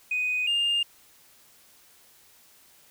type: tone pair in turn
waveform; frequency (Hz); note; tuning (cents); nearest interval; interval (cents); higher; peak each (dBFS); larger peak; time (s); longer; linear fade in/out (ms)
sine; 2494 / 2812; D#7 / F7; +3 / +11; major second; 208; second; -23 / -20; second; 0.11-0.47 / 0.47-0.83; neither; 5
effects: tanh soft clip ceiling -20 dBFS + white hiss -57 dBFS RMS until 2.9 s